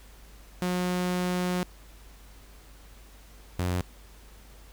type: tone pair in turn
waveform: sawtooth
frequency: 180 / 90 Hz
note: F#3 / F#2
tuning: -47 / -47 cents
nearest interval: octave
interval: 1200 cents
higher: first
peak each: -22 dBFS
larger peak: neither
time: 0.62-1.63 / 3.59-3.81 s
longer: first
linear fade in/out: 0 ms
effects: added 50 Hz sine -49 dBFS peak until 4.72 s + pink hiss -55 dBFS RMS until 4.72 s